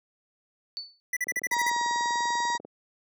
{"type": "tone with exponential decay", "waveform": "sine", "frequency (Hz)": 4486, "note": "C#8", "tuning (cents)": 20, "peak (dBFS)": -29, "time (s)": [0.77, 1], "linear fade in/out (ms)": 0, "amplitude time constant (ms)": 49}
{"type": "tone bursts", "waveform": "square", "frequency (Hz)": 1975.5, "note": "B6", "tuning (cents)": 0, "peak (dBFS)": -26, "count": 8, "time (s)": [1.13, 1.699], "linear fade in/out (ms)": 5, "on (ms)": 37, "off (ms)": 39}
{"type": "click train", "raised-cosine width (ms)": 2, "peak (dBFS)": -26, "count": 29, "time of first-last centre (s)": [1.27, 2.649], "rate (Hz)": 20.3}
{"type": "harmonic tone", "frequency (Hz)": 952, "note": "A#5", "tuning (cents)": 36, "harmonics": [1, 2, 4, 5, 6, 7, 8], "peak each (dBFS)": [-26, -32, -38, -40, -42, -43, -44], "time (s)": [1.51, 2.58], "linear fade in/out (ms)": 20}
{"effects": ["high-pass 300 Hz 12 dB/octave"]}